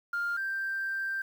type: tone pair in turn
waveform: sine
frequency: 1402 / 1573.7 Hz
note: F6 / G6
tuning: +6 / +6 cents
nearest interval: major second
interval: 200 cents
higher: second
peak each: -27 / -29 dBFS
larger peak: first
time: 0.13-0.37 / 0.37-1.22 s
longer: second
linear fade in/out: 5 ms
effects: tanh soft clip ceiling -25 dBFS + 9-bit